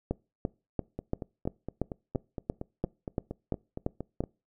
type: two click trains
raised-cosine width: 2 ms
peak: -15 / -22 dBFS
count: 13 / 15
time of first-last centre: 0.11-4.206 / 0.99-4.238 s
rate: 2.93 / 4.31 Hz
effects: noise-tail reverb RT60 0.3 s tail -24 dB re dry